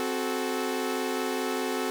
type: chord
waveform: sawtooth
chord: F# diminished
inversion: second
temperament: equal with one note detuned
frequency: 261.6 / 370 / 434.9 Hz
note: C4 / F#4 / A4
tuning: 0 / 0 / -20 cents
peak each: -28 dBFS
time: 0-1.9 s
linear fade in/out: 0 ms
effects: none